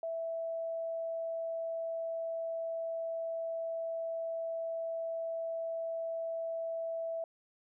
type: tone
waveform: sine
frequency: 659 Hz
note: E5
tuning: 1 cent flat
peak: -34 dBFS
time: 0.03-7.24 s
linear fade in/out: 2 ms
effects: none